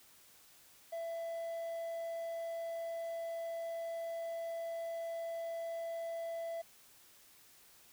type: tone with quantisation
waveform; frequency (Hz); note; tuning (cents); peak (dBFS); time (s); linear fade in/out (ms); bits
triangle; 667; E5; +20; -36; 0.92-6.62; 10; 11
effects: white hiss -62 dBFS RMS until 7.92 s